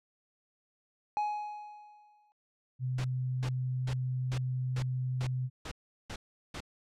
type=tone with exponential decay; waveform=triangle; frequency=838 Hz; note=G#5; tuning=15 cents sharp; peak=-25 dBFS; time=1.17-2.32 s; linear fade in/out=0 ms; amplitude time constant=250 ms
type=tone; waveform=sine; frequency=127.7 Hz; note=C3; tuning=42 cents flat; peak=-30 dBFS; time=2.79-5.5 s; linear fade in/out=50 ms
type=noise bursts; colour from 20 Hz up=pink; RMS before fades=-40 dBFS; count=9; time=2.98-6.605 s; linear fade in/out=5 ms; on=65 ms; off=380 ms
effects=low-pass 6000 Hz 12 dB/octave

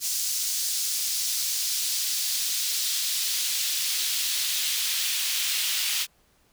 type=noise with high-pass filter sweep; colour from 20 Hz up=pink; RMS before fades=-27 dBFS; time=0-6.07 s; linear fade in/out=50 ms; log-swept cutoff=5600 to 3000 Hz; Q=1.3; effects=pink hiss -64 dBFS RMS until 6.52 s

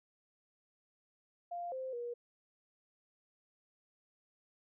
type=tone with pitch steps; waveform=sine; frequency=697 / 521 / 478.7 Hz; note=F5 / C5 / A#4; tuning=-4 / -7 / +46 cents; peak=-38 dBFS; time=1.51-2.14 s; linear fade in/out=10 ms; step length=210 ms; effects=none

